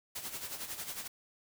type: noise with tremolo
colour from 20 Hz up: white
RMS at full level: -39 dBFS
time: 0.15-1.08 s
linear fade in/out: 10 ms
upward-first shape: sine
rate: 11 Hz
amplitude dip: 65%
effects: none